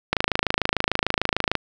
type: click train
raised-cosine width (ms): 0.3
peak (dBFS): -3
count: 39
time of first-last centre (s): 0.13-1.553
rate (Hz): 26.7
effects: none